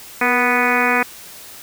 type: harmonic tone with a mistuned harmonic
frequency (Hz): 246.9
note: B3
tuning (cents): 0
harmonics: 1 / 2 / 3 / 4 / 5 / 6 / 7 / 8 / 9 / 10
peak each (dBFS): -23 / -23 / -23 / -23 / -23 / -23 / -23 / -23 / -23 / -23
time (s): 0.21-1.03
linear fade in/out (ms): 5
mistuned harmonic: 2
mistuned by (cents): -42
effects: white hiss -38 dBFS RMS until 1.62 s